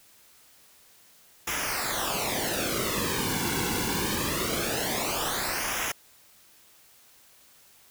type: noise with flanger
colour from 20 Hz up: pink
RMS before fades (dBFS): -29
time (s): 1.47-5.92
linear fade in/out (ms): 5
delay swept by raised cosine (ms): 0.23 to 1.63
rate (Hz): 0.23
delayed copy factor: -0.8
effects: white hiss -57 dBFS RMS until 7.9 s